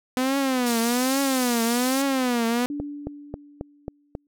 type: tone with vibrato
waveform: sawtooth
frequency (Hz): 251.5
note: B3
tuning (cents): +32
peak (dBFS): -17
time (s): 0.17-2.66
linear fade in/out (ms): 0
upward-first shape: triangle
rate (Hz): 1.2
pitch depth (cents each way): 180
type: band-pass noise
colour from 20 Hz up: pink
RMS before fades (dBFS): -32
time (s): 0.66-2.02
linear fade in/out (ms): 5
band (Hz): 4000 to 14000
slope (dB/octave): 24
type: tone with exponential decay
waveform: sine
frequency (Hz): 290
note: D4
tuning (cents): -22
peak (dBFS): -26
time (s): 2.7-4.27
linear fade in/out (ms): 2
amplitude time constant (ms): 340
type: click train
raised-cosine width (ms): 2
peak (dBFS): -16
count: 6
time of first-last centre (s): 2.8-4.151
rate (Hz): 3.7
effects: none